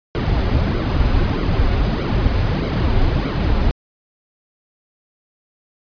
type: noise with flanger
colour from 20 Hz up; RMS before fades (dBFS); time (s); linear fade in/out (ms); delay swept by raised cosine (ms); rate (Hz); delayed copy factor
brown; -17; 0.15-3.71; 0; 1.1 to 6.5; 1.6; -0.65
effects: resampled to 11025 Hz